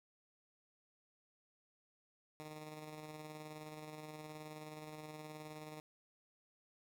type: tone with tremolo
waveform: 10% pulse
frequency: 153.6 Hz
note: D#3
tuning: 22 cents flat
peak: -39 dBFS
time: 2.4-5.8 s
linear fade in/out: 0 ms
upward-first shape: square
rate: 19 Hz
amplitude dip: 30%
effects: none